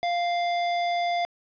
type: tone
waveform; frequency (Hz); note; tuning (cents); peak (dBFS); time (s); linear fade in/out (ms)
square; 697; F5; -4; -24; 0.03-1.25; 0
effects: resampled to 11025 Hz + 9-bit